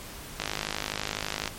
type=click train; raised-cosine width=0.2 ms; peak=-11 dBFS; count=57; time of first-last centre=0.4-1.477 s; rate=52 Hz; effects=pink hiss -42 dBFS RMS until 1.58 s + MP3 64 kbps